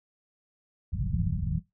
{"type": "low-pass noise", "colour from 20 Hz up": "white", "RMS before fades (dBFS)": -29, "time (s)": [0.92, 1.6], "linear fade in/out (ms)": 10, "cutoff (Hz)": 190, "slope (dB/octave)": 96, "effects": ["noise-tail reverb RT60 0.2 s tail -18 dB re dry"]}